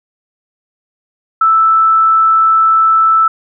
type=tone; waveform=sine; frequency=1318.5 Hz; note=E6; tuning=in tune; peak=-6 dBFS; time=1.41-3.28 s; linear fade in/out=5 ms; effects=none